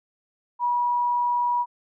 sine tone, 968 Hz, B5, 35 cents flat, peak -20 dBFS, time 0.59-1.66 s, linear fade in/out 50 ms, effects none

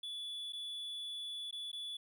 triangle tone with dropouts, 3440 Hz, A7, 40 cents flat, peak -39 dBFS, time 0.03-1.97 s, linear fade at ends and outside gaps 5 ms, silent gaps 0.524-0.531 / 1.511-1.526 / 1.717-1.729 s, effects none

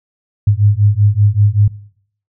sine beating tone pair, 100.8 / 106 Hz, G2 / G#2, +49 / +36 cents, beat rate 5.2 Hz, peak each -11 dBFS, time 0.47-1.68 s, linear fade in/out 5 ms, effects noise-tail reverb RT60 0.6 s tail -19 dB re dry

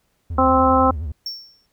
triangle tone with vibrato, 77.78 Hz, D#2, in tune, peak -22 dBFS, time 0.3-1.12 s, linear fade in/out 5 ms, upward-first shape sine, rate 9.9 Hz, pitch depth 180 cents each way
harmonic tone, 261.6 Hz, C4, in tune, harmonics 1 / 2 / 3 / 4 / 5, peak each -19 / -19 / -19 / -19 / -19 dBFS, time 0.38-0.91 s, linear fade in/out 5 ms
triangle tone with exponential decay, 5460 Hz, F8, 40 cents flat, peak -22 dBFS, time 1.26-1.66 s, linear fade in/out 2 ms, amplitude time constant 85 ms
effects pink hiss -67 dBFS RMS until 1.72 s

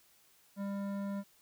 sine tone with hard clipping, 199.2 Hz, G3, 28 cents sharp, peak -37 dBFS, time 0.56-1.24 s, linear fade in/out 50 ms, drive 13 dB, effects white hiss -66 dBFS RMS until 1.41 s

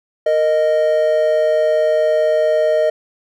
triangle tone pair together, 462.3 / 620 Hz, A#4 / D#5, -14 / -6 cents, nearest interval perfect fourth, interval 508 cents, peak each -17 / -11 dBFS, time 0.26-2.9 s, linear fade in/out 5 ms, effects none

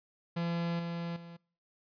45% pulse tone with level steps, 170 Hz, F3, 46 cents flat, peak -31 / -35 / -46 dBFS, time 0.36-1.37 s, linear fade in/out 10 ms, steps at 0.79 / 1.16 s, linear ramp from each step 5 ms, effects noise-tail reverb RT60 0.5 s tail -25 dB re dry + resampled to 11025 Hz

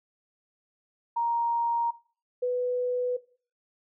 sine tone pair in turn, 936 / 495.8 Hz, A#5 / B4, +7 / +7 cents, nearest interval major seventh, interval 1100 cents, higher first, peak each -24 dBFS, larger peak neither, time 1.16-1.91 / 2.42-3.17 s, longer neither, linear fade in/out 10 ms, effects noise-tail reverb RT60 0.4 s tail -18 dB re dry

